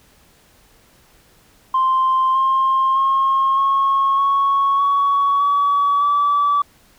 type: tone with pitch steps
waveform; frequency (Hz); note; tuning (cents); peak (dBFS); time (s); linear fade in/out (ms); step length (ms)
sine; 1046.5 / 1061.1 / 1075.9 / 1090.9 / 1106.2 / 1121.6 / 1137.3 / 1153.1; C6 / C6 / C6 / C#6 / C#6 / C#6 / C#6 / D6; 0 / +24 / +48 / -28 / -4 / +20 / +44 / -32; -12; 1.74-6.62; 5; 610
effects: tanh soft clip ceiling -10 dBFS + pink hiss -53 dBFS RMS until 6.98 s